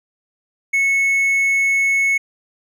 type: tone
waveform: triangle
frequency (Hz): 2200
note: C#7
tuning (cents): -14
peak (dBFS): -12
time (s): 0.73-2.18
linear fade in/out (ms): 10
effects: none